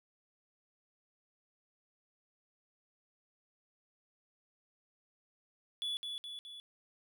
triangle tone with echo, 3427 Hz, A7, 46 cents flat, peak -33 dBFS, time 5.82-5.97 s, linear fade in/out 0 ms, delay 210 ms, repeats 3, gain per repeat -4 dB, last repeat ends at 6.6 s, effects none

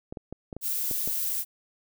clicks, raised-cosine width 2 ms, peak -23 dBFS, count 7, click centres 0.125 / 0.172 / 0.326 / 0.528 / 0.566 / 0.912 / 1.075 s
violet noise, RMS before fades -29 dBFS, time 0.61-1.45 s, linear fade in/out 50 ms
effects none

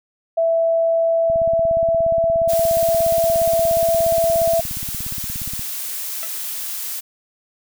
sine tone with pitch glide, 661 to 665.2 Hz, E5 to E5, +5 to +16 cents, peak -14 dBFS, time 0.37-4.61 s, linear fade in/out 10 ms, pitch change +11 cents, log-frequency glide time 0.73-3.22 s
click train, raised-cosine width 5 ms, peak -20 dBFS, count 74, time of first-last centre 1.3-5.594 s, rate 17 Hz
blue noise, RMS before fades -27 dBFS, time 2.48-7.01 s, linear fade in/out 20 ms
15% pulse tone with exponential decay, 659.3 Hz, E5, in tune, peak -22 dBFS, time 6.23-6.32 s, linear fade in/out 0 ms, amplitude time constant 18 ms
effects none

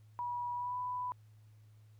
sine tone with pitch glide, 970 to 993.2 Hz, B5 to B5, -31 to +9 cents, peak -35 dBFS, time 0.19-1.12 s, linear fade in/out 0 ms, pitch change +40 cents, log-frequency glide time 0.53-0.77 s, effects added 107 Hz sine -57 dBFS peak until 1.99 s + pink hiss -75 dBFS RMS until 1.99 s

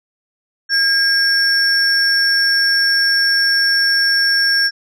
sine tone pair together, 1619 / 5446 Hz, G#6 / F8, -45 / -44 cents, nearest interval octave + major sixth, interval 2101 cents, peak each -13 dBFS, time 0.69-4.71 s, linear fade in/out 50 ms, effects tanh soft clip ceiling -7 dBFS

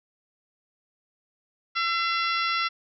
harmonic tone with a mistuned harmonic, 680 Hz, F5, 46 cents flat, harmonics 2 / 3 / 4 / 5 / 6 / 7 / 8, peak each -26 / -30 / -32 / -34 / -36 / -37 / -38 dBFS, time 1.75-2.69 s, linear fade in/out 20 ms, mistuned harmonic 2, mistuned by -18 cents, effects none

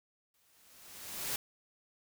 white noise with exponential growth, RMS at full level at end -34 dBFS, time 0.34-1.36 s, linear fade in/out 2 ms, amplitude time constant 220 ms, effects none

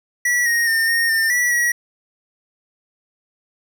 square tone with pitch steps, 1943 / 1869 / 1814 / 1850 / 1803 / 1949 / 1917 Hz, B6 / A#6 / A#6 / A#6 / A6 / B6 / A#6, -29 / +4 / -48 / -14 / +42 / -23 / +48 cents, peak -16 dBFS, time 0.25-1.72 s, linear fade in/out 5 ms, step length 210 ms, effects 8-bit

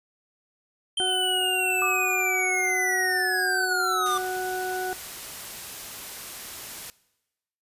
square linear sweep, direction down, 3136 to 1174.7 Hz, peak -24 dBFS, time 0.97-4.18 s, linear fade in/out 5 ms
harmonic tone, 370 Hz, F#4, in tune, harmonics 1 / 2 / 4, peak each -30 / -30 / -34 dBFS, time 1-4.93 s, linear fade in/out 0 ms
sine tone with exponential decay, 1188 Hz, D6, 20 cents sharp, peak -24 dBFS, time 1.82-3.2 s, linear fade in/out 0 ms, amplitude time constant 300 ms
white noise, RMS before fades -38 dBFS, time 4.06-6.9 s, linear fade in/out 0 ms
effects noise-tail reverb RT60 1.0 s tail -21 dB re dry + resampled to 32000 Hz

